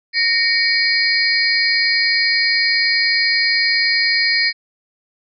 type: tone cluster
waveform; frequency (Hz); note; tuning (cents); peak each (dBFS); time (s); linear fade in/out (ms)
sine; 1853 / 2255 / 4236 / 4835; A#6 / C#7 / C8 / D8; -11 / +29 / +21 / +50; -19; 0.13-4.53; 50
effects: none